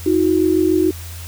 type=tone pair together; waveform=sine; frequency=318.7 / 365.7 Hz; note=D#4 / F#4; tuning=+42 / -20 cents; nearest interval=major second; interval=238 cents; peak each=-15 dBFS; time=0.06-0.91 s; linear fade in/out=5 ms; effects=added 85 Hz sine -30 dBFS peak until 1.27 s + white hiss -37 dBFS RMS until 1.27 s